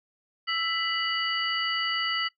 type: tone cluster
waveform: sine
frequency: 1326 / 1990 / 2936 / 4609 Hz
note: E6 / B6 / F#7 / D8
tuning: +10 / +13 / -14 / -33 cents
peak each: -31 / -31 / -30 / -34 dBFS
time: 0.47-2.29 s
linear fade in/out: 20 ms
effects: noise-tail reverb RT60 0.1 s tail -18 dB re dry